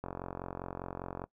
click train, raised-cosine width 1 ms, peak -24 dBFS, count 55, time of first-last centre 0.04-1.24 s, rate 45 Hz, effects noise-tail reverb RT60 0.1 s tail -20 dB re dry

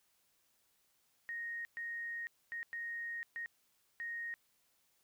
sine tone bursts at uneven times, 1864.7 Hz, A#6, in tune, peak -39 dBFS, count 6, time 1.29-1.65 / 1.77-2.27 / 2.52-2.63 / 2.73-3.23 / 3.36-3.46 / 4-4.34 s, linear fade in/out 0 ms, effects white hiss -75 dBFS RMS until 5.03 s

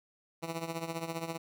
10% pulse tone with tremolo, 165.1 Hz, E3, 3 cents sharp, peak -24 dBFS, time 0.42-1.38 s, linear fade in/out 20 ms, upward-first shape triangle, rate 15 Hz, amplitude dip 80%, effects none

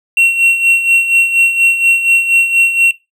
triangle tone with tremolo, 2729 Hz, F7, 41 cents flat, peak -3 dBFS, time 0.17-2.91 s, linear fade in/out 2 ms, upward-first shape sine, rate 4.2 Hz, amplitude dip 65%, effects noise-tail reverb RT60 0.2 s tail -17 dB re dry

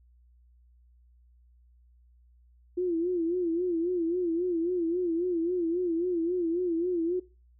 sine tone with vibrato, 345.6 Hz, F4, 18 cents flat, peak -25 dBFS, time 2.77-7.2 s, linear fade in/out 10 ms, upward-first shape sine, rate 3.7 Hz, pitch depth 100 cents each way, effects noise-tail reverb RT60 0.3 s tail -19 dB re dry + added 60 Hz sine -57 dBFS peak until 7.59 s

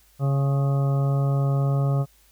harmonic tone with a mistuned harmonic, 138.59 Hz, C#3, in tune, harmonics 1 / 2 / 3 / 4 / 5 / 6 / 8 / 9, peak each -19 / -37 / -35 / -34 / -36 / -44 / -43 / -39 dBFS, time 0.19-2.06 s, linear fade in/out 50 ms, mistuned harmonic 8, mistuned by -30 cents, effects added 52 Hz sine -59 dBFS peak until 2.31 s + white hiss -59 dBFS RMS until 2.31 s

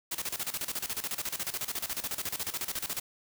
white noise with tremolo, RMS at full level -33 dBFS, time 0.11-3 s, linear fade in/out 10 ms, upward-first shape square, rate 14 Hz, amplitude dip 80%, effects none

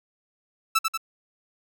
sawtooth tone with echo, 1318.5 Hz, E6, in tune, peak -14 dBFS, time 0.75-0.79 s, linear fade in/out 10 ms, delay 93 ms, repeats 2, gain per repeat -4 dB, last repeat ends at 0.976 s, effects none

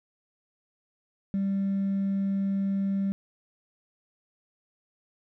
triangle tone with hard clipping, 196 Hz, G3, in tune, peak -24 dBFS, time 1.34-3.12 s, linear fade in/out 0 ms, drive 2 dB, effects none

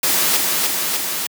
white noise with echo, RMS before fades -17 dBFS, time 0.03-0.37 s, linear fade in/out 5 ms, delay 300 ms, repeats 3, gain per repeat -2 dB, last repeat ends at 1.27 s, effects high-pass 150 Hz 12 dB/octave

